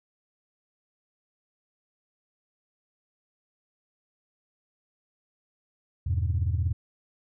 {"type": "chord", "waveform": "sine", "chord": "E minor", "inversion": "none", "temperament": "just", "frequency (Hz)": [82.41, 98.89, 123.61], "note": ["E2", "G2", "B2"], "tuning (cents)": [0, 16, 2], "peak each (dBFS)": [-25, -27, -31], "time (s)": [6.06, 6.73], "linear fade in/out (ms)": 10, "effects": ["tanh soft clip ceiling -17 dBFS"]}